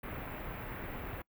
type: band-stop noise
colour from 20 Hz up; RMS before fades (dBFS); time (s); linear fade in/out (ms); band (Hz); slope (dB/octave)
pink; -42; 0.03-1.22; 5; 2400 to 16000; 24
effects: noise-tail reverb RT60 0.1 s tail -24 dB re dry